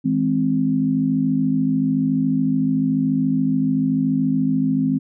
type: chord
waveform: sine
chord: E augmented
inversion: none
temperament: equal with one note detuned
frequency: 160.58 / 207.7 / 261.6 Hz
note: E3 / G#3 / B#3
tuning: -45 / 0 / 0 cents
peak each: -23 / -23 / -18 dBFS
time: 0.04-4.99 s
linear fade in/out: 20 ms
effects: none